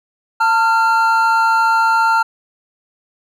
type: tone pair together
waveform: triangle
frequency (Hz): 898.6 / 1384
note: A5 / F6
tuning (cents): +36 / -16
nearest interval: perfect fifth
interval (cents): 748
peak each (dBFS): -12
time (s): 0.4-2.23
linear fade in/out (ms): 10
effects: none